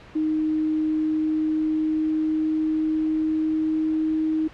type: tone with pitch glide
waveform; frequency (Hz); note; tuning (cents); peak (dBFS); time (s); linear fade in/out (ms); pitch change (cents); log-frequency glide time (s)
sine; 311.1 to 314.4; D#4 to D#4; 0 to +18; -20; 0.15-4.48; 10; +18; 0.94-4.15
effects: pink hiss -46 dBFS RMS until 4.53 s + low-pass 3000 Hz 12 dB/octave